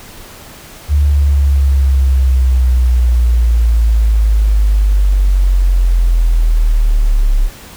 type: linear sweep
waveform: sine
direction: down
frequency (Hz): 73.2 to 34.17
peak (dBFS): -7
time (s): 0.88-7.5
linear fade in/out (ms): 50
effects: pink hiss -35 dBFS RMS until 7.76 s